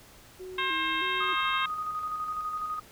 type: tone with vibrato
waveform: sine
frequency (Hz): 346.3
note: F4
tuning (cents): -15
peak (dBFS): -38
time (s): 0.39-1.35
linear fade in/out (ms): 20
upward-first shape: square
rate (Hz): 1.6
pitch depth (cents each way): 120
type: harmonic tone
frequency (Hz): 532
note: C5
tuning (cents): +29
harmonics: 2 / 3 / 4 / 5 / 6 / 7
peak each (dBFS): -31 / -33 / -34 / -35 / -36 / -36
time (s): 0.58-1.66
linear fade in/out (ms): 5
type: tone with tremolo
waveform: sine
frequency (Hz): 1244.5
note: D#6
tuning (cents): 0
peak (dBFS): -29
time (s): 1.2-2.8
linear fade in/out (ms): 10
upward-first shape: square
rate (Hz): 12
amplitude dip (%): 35
effects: pink hiss -53 dBFS RMS until 2.91 s